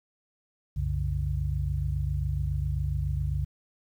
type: tone cluster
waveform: sine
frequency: 64.7 / 92 / 140.9 Hz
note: C2 / F#2 / C#3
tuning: -19 / -9 / +29 cents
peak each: -29 / -31 / -31 dBFS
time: 0.76-3.45 s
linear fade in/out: 10 ms
effects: 10-bit